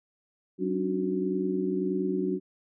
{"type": "tone cluster", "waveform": "sine", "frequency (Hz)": [188.4, 278.7, 300.4, 369.1], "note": ["F#3", "C#4", "D4", "F#4"], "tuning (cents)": [32, 9, 39, -4], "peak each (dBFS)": [-31, -33, -33, -29], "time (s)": [0.58, 2.4], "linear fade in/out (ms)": 50, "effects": []}